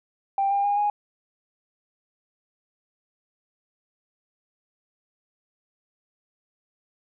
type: tone with pitch steps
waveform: sine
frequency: 788 / 800.8 / 813.9 / 827.2 Hz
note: G5 / G5 / G#5 / G#5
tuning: +9 / +37 / -35 / -7 cents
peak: -19 dBFS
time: 0.38-0.9 s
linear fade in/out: 2 ms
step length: 130 ms
effects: tanh soft clip ceiling -15 dBFS